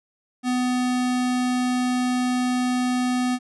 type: tone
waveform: square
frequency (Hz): 250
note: B3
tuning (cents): +21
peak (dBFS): -21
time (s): 0.43-3.39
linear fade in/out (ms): 50
effects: resampled to 24000 Hz